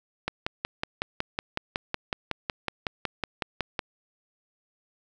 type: click train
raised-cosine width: 0.3 ms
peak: -11 dBFS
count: 20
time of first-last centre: 0.28-3.792 s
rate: 5.41 Hz
effects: none